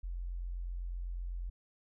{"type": "tone", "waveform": "sine", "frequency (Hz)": 43.98, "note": "F1", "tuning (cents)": 13, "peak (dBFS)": -36, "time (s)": [0.03, 1.5], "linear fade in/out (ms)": 10, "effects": []}